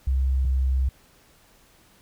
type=tone pair in turn; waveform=sine; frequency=65.9 / 65.53 Hz; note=C2 / C2; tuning=+13 / +3 cents; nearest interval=unison; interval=10 cents; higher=first; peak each=-19 dBFS; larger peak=neither; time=0.07-0.45 / 0.45-0.89 s; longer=second; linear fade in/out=5 ms; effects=pink hiss -57 dBFS RMS until 2.01 s